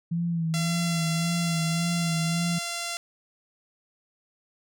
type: tone with vibrato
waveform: sine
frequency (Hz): 166.3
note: E3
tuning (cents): +16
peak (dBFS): -24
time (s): 0.11-2.59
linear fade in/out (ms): 10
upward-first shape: sine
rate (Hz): 1.8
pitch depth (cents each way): 52
type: tone with pitch glide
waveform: 5% pulse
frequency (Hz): 681 to 686.9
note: F5 to F5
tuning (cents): -44 to -29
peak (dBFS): -18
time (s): 0.54-2.97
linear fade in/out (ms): 0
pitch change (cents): +15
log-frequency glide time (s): 0.94-2.32
effects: none